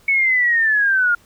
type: linear sweep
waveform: sine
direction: down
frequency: 2224 to 1400 Hz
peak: -13 dBFS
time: 0.08-1.15 s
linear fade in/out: 5 ms
effects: pink hiss -53 dBFS RMS until 1.25 s